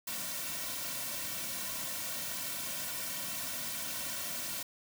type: noise with comb filter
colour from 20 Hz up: white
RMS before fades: -38 dBFS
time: 0.07-4.63 s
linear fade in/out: 5 ms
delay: 2.4 ms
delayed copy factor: -0.85
effects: none